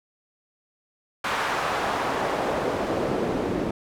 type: noise with band-pass filter sweep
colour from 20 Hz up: pink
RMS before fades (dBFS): -26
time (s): 1.24-3.71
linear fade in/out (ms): 5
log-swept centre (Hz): 1300 to 300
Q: 1.1
effects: none